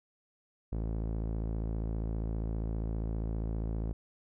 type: tone with low-pass filter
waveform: sawtooth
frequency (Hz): 55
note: A1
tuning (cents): 0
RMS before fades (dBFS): -34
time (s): 0.72-3.93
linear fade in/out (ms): 5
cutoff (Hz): 510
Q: 0.68
effects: none